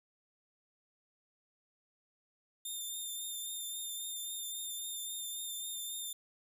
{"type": "tone with vibrato", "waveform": "10% pulse", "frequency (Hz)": 3609, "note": "A7", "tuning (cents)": 43, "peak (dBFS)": -32, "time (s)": [2.65, 6.13], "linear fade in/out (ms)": 5, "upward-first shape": "triangle", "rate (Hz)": 3.7, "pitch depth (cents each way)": 26, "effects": []}